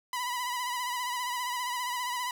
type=tone with vibrato; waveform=sawtooth; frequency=987.8 Hz; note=B5; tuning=in tune; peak=-27 dBFS; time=0.13-2.31 s; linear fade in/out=2 ms; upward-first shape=sine; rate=15 Hz; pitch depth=49 cents each way; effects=none